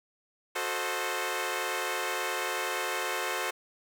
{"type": "chord", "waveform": "10% pulse", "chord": "F# diminished seventh", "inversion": "none", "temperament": "equal with one note detuned", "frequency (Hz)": [365.7, 440, 523.3, 622.3], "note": ["F#4", "A4", "C5", "Eb5"], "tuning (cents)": [-20, 0, 0, 0], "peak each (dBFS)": [-27, -27, -26, -31], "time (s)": [0.55, 3.51], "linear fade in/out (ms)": 10, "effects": []}